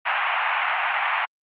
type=band-pass noise; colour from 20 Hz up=pink; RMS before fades=-23 dBFS; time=0.05-1.26 s; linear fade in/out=20 ms; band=750 to 2800 Hz; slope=48 dB/octave; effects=Opus 48 kbps